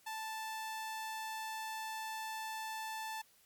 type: tone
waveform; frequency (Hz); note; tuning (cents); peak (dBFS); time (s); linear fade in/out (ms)
sawtooth; 880; A5; 0; -36; 0.06-3.22; 10
effects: white hiss -67 dBFS RMS until 3.45 s + MP3 96 kbps